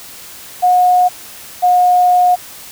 sine tone pair in turn, 724 / 720.6 Hz, F#5 / F#5, -38 / -46 cents, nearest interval unison, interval 8 cents, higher first, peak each -7 dBFS, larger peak neither, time 0.62-1.09 / 1.62-2.36 s, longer second, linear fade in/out 20 ms, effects white hiss -34 dBFS RMS until 2.71 s

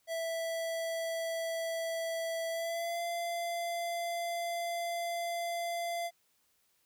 square tone with pitch glide, 659.3 to 686.1 Hz, E5 to F5, 0 to -31 cents, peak -34 dBFS, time 0.07-6.11 s, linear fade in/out 50 ms, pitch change +69 cents, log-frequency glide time 2.5-3 s, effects white hiss -73 dBFS RMS until 6.85 s

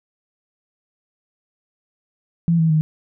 sine tone with pitch steps, 168.2 / 161.81 / 155.67 Hz, E3 / E3 / D#3, +35 / -32 / +1 cents, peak -13 dBFS, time 2.48-2.81 s, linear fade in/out 0 ms, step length 110 ms, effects none

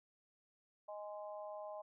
harmonic tone, 207.7 Hz, G#3, in tune, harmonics 3 / 4 / 5, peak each -46 / -51 / -54 dBFS, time 0.88-1.82 s, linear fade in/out 10 ms, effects none

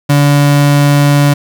35% pulse tone, 143.9 Hz, D3, 35 cents flat, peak -4 dBFS, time 0.09-1.34 s, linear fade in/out 10 ms, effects 7-bit

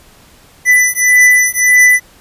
square beating tone pair, 1990 / 1991.7 Hz, B6 / B6, +13 / +14 cents, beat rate 1.7 Hz, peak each -10 dBFS, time 0.65-2 s, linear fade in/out 50 ms, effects pink hiss -44 dBFS RMS until 2.2 s + resampled to 32000 Hz

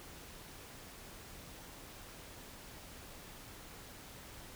silence, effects pink hiss -52 dBFS RMS until 4.55 s

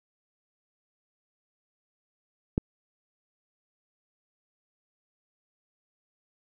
click, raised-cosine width 3 ms, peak -11 dBFS, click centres 2.579 s, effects none

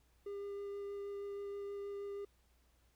triangle tone with vibrato, 402.3 Hz, G4, 45 cents sharp, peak -39 dBFS, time 0.26-2.25 s, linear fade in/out 5 ms, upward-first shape sine, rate 6.3 Hz, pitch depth 8 cents each way, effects added 60 Hz sine -70 dBFS peak until 2.95 s + pink hiss -75 dBFS RMS until 2.95 s

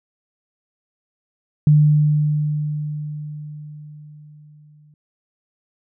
sine tone with exponential decay, 150 Hz, D3, 37 cents sharp, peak -8 dBFS, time 1.67-4.94 s, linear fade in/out 2 ms, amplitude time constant 710 ms, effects none

